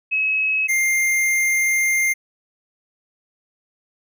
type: tone pair in turn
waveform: sine / square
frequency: 2567 / 2107 Hz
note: E7 / C7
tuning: -47 / +12 cents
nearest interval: minor third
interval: 341 cents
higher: first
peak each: -17 dBFS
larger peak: neither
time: 0.11-0.68 / 0.68-2.14 s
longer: second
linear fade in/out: 20 ms
effects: none